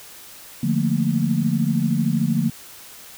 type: chord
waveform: sine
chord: Bb major seventh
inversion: first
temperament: equal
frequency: 146.83 / 174.61 / 220 / 233.1 Hz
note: D3 / F3 / A3 / Bb3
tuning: 0 / 0 / 0 / 0 cents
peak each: -23 dBFS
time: 0.63-2.5 s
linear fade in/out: 5 ms
effects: white hiss -42 dBFS RMS until 3.17 s